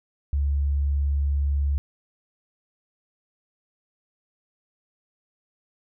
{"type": "tone", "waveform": "sine", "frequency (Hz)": 70.8, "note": "C#2", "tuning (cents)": 37, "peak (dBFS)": -20, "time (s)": [0.33, 1.78], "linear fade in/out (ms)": 0, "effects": []}